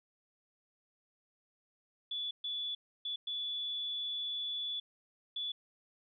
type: tone bursts at uneven times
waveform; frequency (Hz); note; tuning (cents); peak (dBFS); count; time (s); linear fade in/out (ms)
sine; 3443; A7; -38; -35; 5; 2.11-2.31 / 2.44-2.75 / 3.05-3.16 / 3.27-4.8 / 5.36-5.52; 5
effects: none